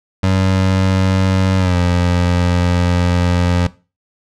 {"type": "tone with pitch glide", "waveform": "25% pulse", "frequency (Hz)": [94.6, 88.26], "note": ["F#2", "F2"], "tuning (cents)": [39, 19], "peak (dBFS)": -8, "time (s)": [0.23, 3.67], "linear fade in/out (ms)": 5, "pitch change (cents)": -120, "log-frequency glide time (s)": [1.57, 1.77], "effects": ["noise-tail reverb RT60 0.3 s tail -18 dB re dry", "low-pass 6000 Hz 12 dB/octave"]}